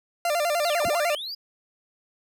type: tone with vibrato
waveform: 40% pulse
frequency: 641 Hz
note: E5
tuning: 49 cents flat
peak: -21 dBFS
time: 0.25-1.15 s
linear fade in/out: 2 ms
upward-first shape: square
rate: 10 Hz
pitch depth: 130 cents each way
type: linear two-way sweep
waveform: triangle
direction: down then up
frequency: 4978 to 43.16 to 4978 Hz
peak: -30 dBFS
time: 0.63-1.35 s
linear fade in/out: 10 ms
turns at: 0.86 s
effects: none